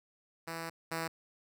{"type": "tone pair in turn", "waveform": "5% pulse", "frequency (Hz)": [164.81, 163.67], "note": ["E3", "E3"], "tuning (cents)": [0, -12], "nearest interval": "unison", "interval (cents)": 12, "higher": "first", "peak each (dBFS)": [-27, -23], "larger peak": "second", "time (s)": [[0.47, 0.7], [0.91, 1.08]], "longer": "first", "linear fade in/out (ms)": 10, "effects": []}